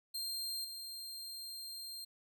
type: tone with level steps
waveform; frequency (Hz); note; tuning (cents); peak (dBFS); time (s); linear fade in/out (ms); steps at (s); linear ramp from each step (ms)
sawtooth; 4186; C8; 0; -35 / -41; 0.14-2.05; 10; 0.64; 10
effects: none